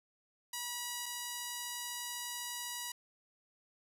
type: tone pair in turn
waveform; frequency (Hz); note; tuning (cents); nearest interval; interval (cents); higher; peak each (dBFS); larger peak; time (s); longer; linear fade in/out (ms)
5% pulse; 968 / 968; B5 / B5; -35 / -35; unison; 0; neither; -26 / -27; first; 0.53-1.06 / 1.06-2.92; second; 5
effects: none